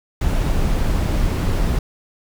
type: noise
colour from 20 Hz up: brown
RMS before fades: -18 dBFS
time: 0.21-1.79 s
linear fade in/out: 5 ms
effects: none